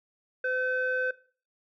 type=tone with low-pass filter; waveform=square; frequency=510 Hz; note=C5; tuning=44 cents flat; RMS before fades=-29 dBFS; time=0.44-1.11 s; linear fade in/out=5 ms; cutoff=1700 Hz; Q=6.6; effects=noise-tail reverb RT60 0.4 s tail -18 dB re dry